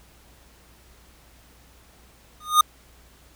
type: tone with exponential growth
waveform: square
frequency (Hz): 1229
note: D#6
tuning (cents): -22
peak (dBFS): -10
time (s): 2.4-2.61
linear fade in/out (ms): 5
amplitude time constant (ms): 44
effects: added 60 Hz sine -55 dBFS peak until 3.35 s + pink hiss -55 dBFS RMS until 3.35 s